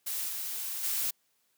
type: noise with level steps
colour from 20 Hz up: blue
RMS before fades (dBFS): -34 / -36 / -31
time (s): 0.06-1.11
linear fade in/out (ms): 10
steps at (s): 0.28 / 0.83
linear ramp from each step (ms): 10
effects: white hiss -73 dBFS RMS until 1.57 s + high-pass 100 Hz 12 dB/octave